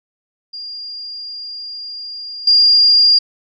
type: tone with level steps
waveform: sine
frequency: 4809 Hz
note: D8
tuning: 40 cents sharp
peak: -26 / -7 dBFS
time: 0.53-3.19 s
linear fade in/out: 10 ms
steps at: 2.47 s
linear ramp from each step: 5 ms
effects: none